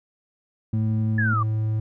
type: tone with vibrato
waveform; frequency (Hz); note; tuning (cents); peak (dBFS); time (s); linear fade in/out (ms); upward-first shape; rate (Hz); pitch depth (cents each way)
sine; 220; A3; 0; -26; 0.73-1.34; 5; triangle; 12; 18
type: tone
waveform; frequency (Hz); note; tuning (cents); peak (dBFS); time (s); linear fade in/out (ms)
triangle; 109; A2; -16; -19; 0.73-1.8; 5
type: linear sweep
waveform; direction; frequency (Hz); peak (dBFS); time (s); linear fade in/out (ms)
sine; down; 1739 to 1127; -22; 1.18-1.43; 5
effects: none